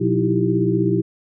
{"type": "tone cluster", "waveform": "sine", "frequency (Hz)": [122.4, 180.6, 318.1, 334.1, 389.9], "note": ["B2", "F#3", "D#4", "E4", "G4"], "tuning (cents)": [-15, -42, 38, 23, -9], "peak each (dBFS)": -22, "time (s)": [0, 1.02], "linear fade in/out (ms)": 20, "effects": []}